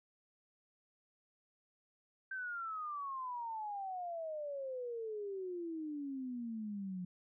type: exponential sweep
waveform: sine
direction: down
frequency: 1568 to 177.6 Hz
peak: -39 dBFS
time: 2.31-7.05 s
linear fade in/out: 5 ms
effects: none